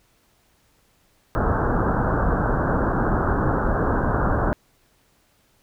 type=low-pass noise; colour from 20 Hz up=pink; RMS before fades=-21 dBFS; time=1.35-4.53 s; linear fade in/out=0 ms; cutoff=1600 Hz; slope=96 dB/octave; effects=pink hiss -62 dBFS RMS until 5.62 s